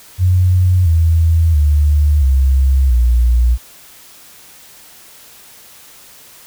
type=tone with pitch steps; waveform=sine; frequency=91 / 82.01 / 73.91 / 66.62 / 60.04 Hz; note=F#2 / E2 / D2 / C2 / B1; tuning=-28 / -8 / +12 / +32 / -48 cents; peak=-8 dBFS; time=0.18-3.58 s; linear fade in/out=50 ms; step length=680 ms; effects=white hiss -41 dBFS RMS until 6.46 s